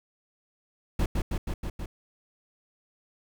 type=noise with echo; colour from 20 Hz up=brown; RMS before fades=-24 dBFS; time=0.99-1.06 s; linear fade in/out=5 ms; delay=160 ms; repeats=5; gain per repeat=-2 dB; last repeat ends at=1.86 s; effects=none